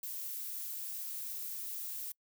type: noise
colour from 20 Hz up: violet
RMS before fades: -41 dBFS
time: 0.03-2.12 s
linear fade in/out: 2 ms
effects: noise-tail reverb RT60 0.1 s tail -26 dB re dry